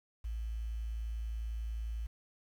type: tone with quantisation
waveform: sine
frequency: 55.6 Hz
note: A1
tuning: 19 cents sharp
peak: -35 dBFS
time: 0.24-2.07 s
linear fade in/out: 10 ms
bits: 10
effects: none